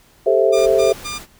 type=chord; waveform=sine; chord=A minor seventh; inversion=third; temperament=just; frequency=396 / 440 / 528 / 660 Hz; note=G4 / A4 / C5 / E5; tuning=+18 / 0 / +16 / +2 cents; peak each=-17 dBFS; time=0.26-0.93 s; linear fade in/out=10 ms
type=tone bursts; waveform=10% pulse; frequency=1200 Hz; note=D6; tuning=37 cents sharp; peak=-17 dBFS; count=3; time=0.52-1.19 s; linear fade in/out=20 ms; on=150 ms; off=110 ms
type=noise; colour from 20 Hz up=pink; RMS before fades=-36 dBFS; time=0.54-1.27 s; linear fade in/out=50 ms
effects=pink hiss -52 dBFS RMS until 1.39 s